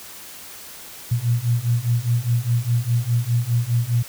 sine beating tone pair, 116.54 / 121.44 Hz, A#2 / B2, 0 / -29 cents, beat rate 4.9 Hz, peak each -21 / -20 dBFS, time 1.11-4.03 s, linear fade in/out 10 ms, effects white hiss -39 dBFS RMS until 4.08 s

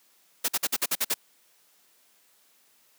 white noise bursts, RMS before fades -25 dBFS, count 8, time 0.44-1.142 s, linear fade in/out 10 ms, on 44 ms, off 50 ms, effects white hiss -63 dBFS RMS until 2.98 s + high-pass 200 Hz 12 dB/octave

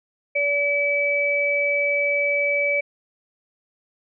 sine tone pair together, 574 / 2296 Hz, D5 / D7, -40 / -40 cents, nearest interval 2 octaves, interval 2400 cents, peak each -23 / -20 dBFS, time 0.35-2.81 s, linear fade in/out 10 ms, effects none

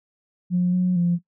sine tone with pitch steps, 178.7 / 181.5 / 173.7 Hz, F3 / F#3 / F3, +40 / -33 / -9 cents, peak -16 dBFS, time 0.5-1.19 s, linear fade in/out 50 ms, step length 230 ms, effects noise-tail reverb RT60 0.1 s tail -18 dB re dry + tanh soft clip ceiling -12 dBFS

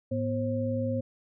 sine tone cluster, 107.3 / 245 / 534 Hz, A2 / B3 / C5, -43 / -14 / +35 cents, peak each -31 dBFS, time 0.11-1.01 s, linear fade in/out 10 ms, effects none

